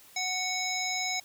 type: harmonic tone with a mistuned harmonic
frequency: 740 Hz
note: F#5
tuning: in tune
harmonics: 1 / 3 / 5 / 7 / 9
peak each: -36 / -33 / -37 / -36 / -35 dBFS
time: 0.16-1.2 s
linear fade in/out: 5 ms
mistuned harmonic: 5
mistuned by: +91 cents
effects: white hiss -55 dBFS RMS until 1.24 s